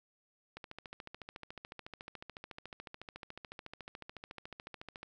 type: click train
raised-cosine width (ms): 0.3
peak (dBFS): -29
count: 63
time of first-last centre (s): 0.57-5.03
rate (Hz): 13.9
effects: none